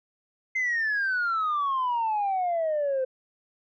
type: exponential sweep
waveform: sine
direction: down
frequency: 2091 to 512 Hz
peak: -22 dBFS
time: 0.55-3.05 s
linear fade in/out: 10 ms
effects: tanh soft clip ceiling -21 dBFS

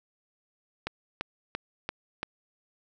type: click train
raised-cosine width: 0.3 ms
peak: -15 dBFS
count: 5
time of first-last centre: 0.87-2.231 s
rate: 2.94 Hz
effects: none

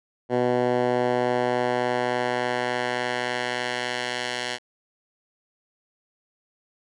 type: tone with band-pass filter sweep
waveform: 10% pulse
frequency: 123.47 Hz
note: B2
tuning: in tune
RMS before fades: -25 dBFS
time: 0.29-4.59 s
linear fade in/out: 50 ms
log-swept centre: 470 to 3300 Hz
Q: 0.75
effects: resampled to 24000 Hz

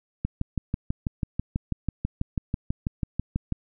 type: click train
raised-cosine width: 5 ms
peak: -13 dBFS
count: 21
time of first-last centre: 0.25-3.523 s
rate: 6.11 Hz
effects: none

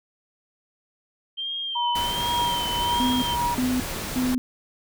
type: tone with vibrato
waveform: sine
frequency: 3136 Hz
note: G7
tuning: in tune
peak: -27 dBFS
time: 1.37-3.36 s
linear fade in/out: 20 ms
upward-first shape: sine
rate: 1.3 Hz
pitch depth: 56 cents each way
type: tone with tremolo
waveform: sine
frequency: 958 Hz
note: A#5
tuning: 47 cents sharp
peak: -21 dBFS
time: 1.75-3.55 s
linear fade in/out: 10 ms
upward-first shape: triangle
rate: 1.9 Hz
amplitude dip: 70%
type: noise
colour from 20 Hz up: pink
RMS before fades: -31 dBFS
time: 1.95-4.35 s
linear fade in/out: 5 ms
type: tone bursts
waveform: sine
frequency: 252.6 Hz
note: B3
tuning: 39 cents sharp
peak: -21 dBFS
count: 3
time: 3-4.38 s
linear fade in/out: 0 ms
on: 220 ms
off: 360 ms
effects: none

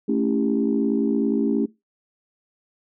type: chord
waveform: sine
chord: A dominant seventh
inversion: none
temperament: equal with one note detuned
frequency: 220 / 277.2 / 329.6 / 398.8 Hz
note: A3 / C#4 / E4 / G4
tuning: 0 / 0 / 0 / +30 cents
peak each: -22 / -22 / -27 / -26 dBFS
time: 0.08-1.66 s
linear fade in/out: 10 ms
effects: noise-tail reverb RT60 0.2 s tail -20 dB re dry + tanh soft clip ceiling -9 dBFS

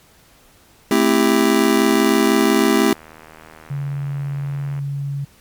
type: chord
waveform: square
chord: A minor seventh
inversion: none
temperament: just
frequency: 220 / 264 / 330 / 396 Hz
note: A3 / C4 / E4 / G4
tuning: 0 / +16 / +2 / +18 cents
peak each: -19 dBFS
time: 0.91-2.93 s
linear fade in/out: 2 ms
type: click train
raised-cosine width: 0.5 ms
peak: -25 dBFS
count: 238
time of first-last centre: 1.79-4.79 s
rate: 79 Hz
type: tone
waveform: sine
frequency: 140.4 Hz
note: C#3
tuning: 22 cents sharp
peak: -21 dBFS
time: 3.7-5.25 s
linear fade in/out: 10 ms
effects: pink hiss -51 dBFS RMS until 5.4 s + MP3 96 kbps

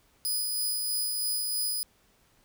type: tone with tremolo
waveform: 10% pulse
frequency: 4978 Hz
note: D#8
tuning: in tune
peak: -20 dBFS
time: 0.25-1.83 s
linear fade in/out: 0 ms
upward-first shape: sine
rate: 3.1 Hz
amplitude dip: 25%
effects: pink hiss -65 dBFS RMS until 2.44 s

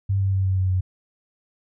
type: tone with pitch steps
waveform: sine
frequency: 98 / 96.87 / 95.76 / 94.66 / 93.57 / 92.5 Hz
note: G2 / G2 / G2 / F#2 / F#2 / F#2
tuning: 0 / -20 / -40 / +40 / +20 / 0 cents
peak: -18 dBFS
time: 0.09-0.81 s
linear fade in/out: 10 ms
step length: 120 ms
effects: none

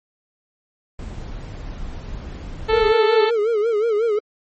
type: noise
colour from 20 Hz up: brown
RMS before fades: -31 dBFS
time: 0.99-2.92 s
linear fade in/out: 2 ms
type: harmonic tone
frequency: 440 Hz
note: A4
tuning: in tune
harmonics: 1 / 2 / 3 / 4 / 5 / 6 / 7 / 8 / 9 / 10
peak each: -17 / -23 / -27 / -29 / -31 / -33 / -34 / -35 / -36 / -37 dBFS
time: 2.68-3.31 s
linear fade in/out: 20 ms
type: tone with vibrato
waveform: triangle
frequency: 440 Hz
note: A4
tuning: in tune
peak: -14 dBFS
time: 2.73-4.19 s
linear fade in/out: 5 ms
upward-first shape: sine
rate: 5.5 Hz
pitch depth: 120 cents each way
effects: MP3 32 kbps

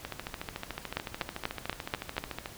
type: two click trains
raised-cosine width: 0.3 ms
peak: -13 / -19 dBFS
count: 6 / 34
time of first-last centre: 0.97-2.181 / 0.05-2.459 s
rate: 4.13 / 13.7 Hz
effects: pink hiss -48 dBFS RMS until 2.57 s

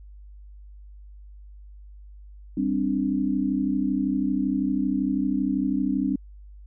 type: chord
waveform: sine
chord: G suspended fourth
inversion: none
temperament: just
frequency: 196 / 261.3 / 294 Hz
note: G3 / C4 / D4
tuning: 0 / -2 / +2 cents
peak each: -27 / -25 / -26 dBFS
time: 2.57-6.16 s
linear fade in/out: 5 ms
effects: added 50 Hz sine -42 dBFS peak until 6.66 s

